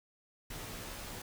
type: noise with comb filter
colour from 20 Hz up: pink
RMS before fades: -44 dBFS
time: 0.5-1.22 s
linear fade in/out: 5 ms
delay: 15 ms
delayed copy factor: -0.95
effects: none